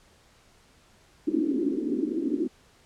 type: band-pass noise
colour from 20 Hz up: pink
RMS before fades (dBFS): -27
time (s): 1.27-2.48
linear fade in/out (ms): 10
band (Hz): 260 to 350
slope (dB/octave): 48
effects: pink hiss -59 dBFS RMS until 2.85 s + low-pass 9000 Hz 12 dB/octave